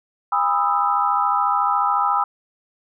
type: chord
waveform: sine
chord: E major seventh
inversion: first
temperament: equal with one note detuned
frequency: 811.6 / 987.8 / 1244.5 / 1318.5 Hz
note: G#5 / B5 / D#6 / E6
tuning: -40 / 0 / 0 / 0 cents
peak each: -22 dBFS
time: 0.32-2.24 s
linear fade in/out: 5 ms
effects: none